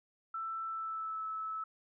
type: tone with pitch glide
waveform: sine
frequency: 1329 to 1303.9 Hz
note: E6 to E6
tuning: +14 to -19 cents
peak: -36 dBFS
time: 0.34-1.64 s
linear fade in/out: 5 ms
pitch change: -33 cents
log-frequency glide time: 0.65-1.24 s
effects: none